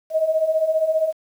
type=beating tone pair; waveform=sine; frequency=622.3 / 637.3 Hz; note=D#5 / D#5; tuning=0 / +41 cents; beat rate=15 Hz; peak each=-23 / -18 dBFS; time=0.1-1.13 s; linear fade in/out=50 ms; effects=8-bit